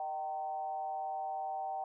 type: tone with frequency modulation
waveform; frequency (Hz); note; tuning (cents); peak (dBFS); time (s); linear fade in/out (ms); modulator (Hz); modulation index
sine; 771; G5; -29; -35; 0-1.84; 2; 149; 0.63
effects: none